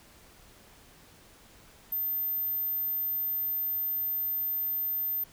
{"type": "tone", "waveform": "sine", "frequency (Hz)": 13950, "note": "A9", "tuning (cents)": -16, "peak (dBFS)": -28, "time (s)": [1.92, 5.24], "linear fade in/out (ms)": 5, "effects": ["pink hiss -56 dBFS RMS until 5.32 s"]}